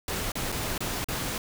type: noise with dropouts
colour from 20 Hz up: pink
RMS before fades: -31 dBFS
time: 0.08-1.38 s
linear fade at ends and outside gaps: 2 ms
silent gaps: 0.319-0.354 / 0.519-0.523 / 0.779-0.805 / 1.044-1.085 s
effects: none